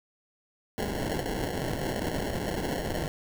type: noise with sample-and-hold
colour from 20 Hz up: violet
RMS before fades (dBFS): -31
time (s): 0.78-3.08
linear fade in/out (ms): 0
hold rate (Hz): 1225
effects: none